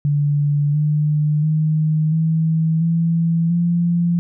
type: tone with pitch steps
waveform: sine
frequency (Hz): 145.4 / 150.35 / 155.48 / 160.77 / 166.25 / 171.91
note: D3 / D3 / D#3 / E3 / E3 / F3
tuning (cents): -17 / +41 / -1 / -43 / +15 / -27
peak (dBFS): -14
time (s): 0.05-4.19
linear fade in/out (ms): 0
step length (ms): 690
effects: none